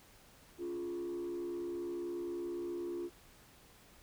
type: tone with frequency modulation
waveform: sine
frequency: 348.4 Hz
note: F4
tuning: 4 cents flat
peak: -35 dBFS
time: 0.58-3.1 s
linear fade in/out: 50 ms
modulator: 69.2 Hz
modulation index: 0.59
effects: tanh soft clip ceiling -35 dBFS + pink hiss -61 dBFS RMS until 4.02 s